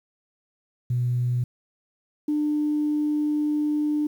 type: tone pair in turn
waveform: sine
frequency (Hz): 122.8 / 299.1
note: B2 / D4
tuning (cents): -9 / +32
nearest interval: octave + minor third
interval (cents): 1541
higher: second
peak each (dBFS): -20 / -20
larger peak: neither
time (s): 0.9-1.44 / 2.28-4.07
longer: second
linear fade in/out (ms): 5
effects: tanh soft clip ceiling -16 dBFS + 9-bit